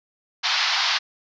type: band-pass noise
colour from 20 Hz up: white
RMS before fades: -22 dBFS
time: 0.43-0.99 s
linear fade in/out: 20 ms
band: 750 to 5200 Hz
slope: 48 dB/octave
effects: resampled to 16000 Hz